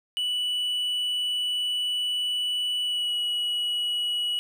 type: tone with pitch glide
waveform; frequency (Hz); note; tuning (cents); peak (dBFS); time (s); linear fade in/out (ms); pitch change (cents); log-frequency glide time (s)
triangle; 2959 to 2925; F#7 to F#7; -1 to -21; -23; 0.17-4.39; 0; -20; 2.82-3.12
effects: none